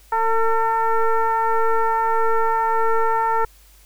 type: tone with frequency modulation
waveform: sine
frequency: 451.8 Hz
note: A4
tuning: 46 cents sharp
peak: -15 dBFS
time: 0.12-3.45 s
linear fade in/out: 5 ms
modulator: 451 Hz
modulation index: 2.1
effects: added 50 Hz sine -49 dBFS peak until 3.85 s + white hiss -53 dBFS RMS until 3.85 s